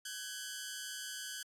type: tone pair together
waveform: 10% pulse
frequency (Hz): 1522.1 / 1661.2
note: F#6 / G#6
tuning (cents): +49 / 0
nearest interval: major second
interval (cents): 151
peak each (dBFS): -35 / -37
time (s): 0.05-1.43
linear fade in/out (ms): 5
effects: AAC 64 kbps